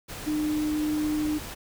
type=tone in noise; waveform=sine; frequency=303.5 Hz; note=D#4; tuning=43 cents flat; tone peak=-24 dBFS; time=0.26-1.39 s; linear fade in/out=20 ms; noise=pink; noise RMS=-38 dBFS; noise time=0.08-1.55 s; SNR=+11 dB; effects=none